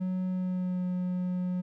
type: tone with pitch glide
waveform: triangle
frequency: 184.6 to 181.11 Hz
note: F#3 to F#3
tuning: -4 to -37 cents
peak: -26 dBFS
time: 0-1.62 s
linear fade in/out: 20 ms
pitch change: -33 cents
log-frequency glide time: 0.28-0.84 s
effects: none